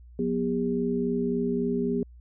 sine tone cluster, 180.1 / 243.8 / 403.1 Hz, F#3 / B3 / G4, -46 / -22 / +48 cents, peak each -31 / -27 / -28 dBFS, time 0.19-2.03 s, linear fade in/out 2 ms, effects added 60 Hz sine -46 dBFS peak until 2.2 s

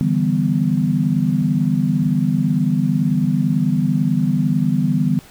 sine chord, E minor seventh, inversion third, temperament equal, 146.83 / 164.81 / 196 / 246.9 Hz, D3 / E3 / G3 / B3, 0 / 0 / 0 / 0 cents, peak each -20 dBFS, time 0.01-5.19 s, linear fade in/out 0 ms, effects pink hiss -45 dBFS RMS until 5.3 s

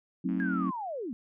sine chord, F# diminished seventh, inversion none, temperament just, 185 / 222 / 266.4 / 319.7 Hz, F#3 / A3 / C4 / Eb4, 0 / +16 / +31 / +47 cents, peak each -31 / -36 / -31 / -36 dBFS, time 0.24-0.71 s, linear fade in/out 10 ms
click train, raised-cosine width 0.5 ms, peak -37 dBFS, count 44, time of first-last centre 0.29-0.692 s, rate 107 Hz
sine linear sweep, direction down, 1661.2 to 210 Hz, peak -33 dBFS, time 0.4-1.13 s, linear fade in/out 0 ms
effects none

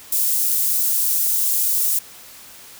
white high-pass noise, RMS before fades -19 dBFS, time 0.12-1.99 s, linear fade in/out 5 ms, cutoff 9000 Hz, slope 12 dB/octave, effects white hiss -42 dBFS RMS until 2.79 s

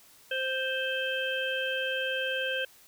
harmonic tone, 523.3 Hz, C5, in tune, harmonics 1 / 3 / 5 / 6, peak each -33 / -32 / -36 / -35 dBFS, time 0.31-2.65 s, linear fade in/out 5 ms, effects white hiss -57 dBFS RMS until 2.87 s

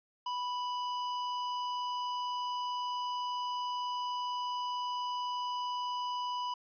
square tone, 987.8 Hz, B5, in tune, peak -34 dBFS, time 0.26-6.54 s, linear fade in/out 5 ms, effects resampled to 11025 Hz

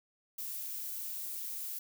violet noise, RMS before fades -40 dBFS, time 0.38-1.79 s, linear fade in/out 5 ms, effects none

